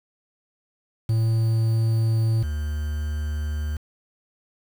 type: tone pair in turn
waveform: triangle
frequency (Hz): 112.4 / 75.02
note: A2 / D2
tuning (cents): +37 / +37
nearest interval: perfect fifth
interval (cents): 700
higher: first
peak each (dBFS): -16 / -22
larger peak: first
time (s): 1.09-2.43 / 2.43-3.77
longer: neither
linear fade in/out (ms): 5
effects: 7-bit